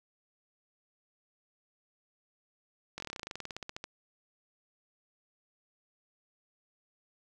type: slowing click train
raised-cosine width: 0.2 ms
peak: -22 dBFS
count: 21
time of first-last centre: 2.98-3.841 s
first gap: 21 ms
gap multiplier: 1.07
effects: none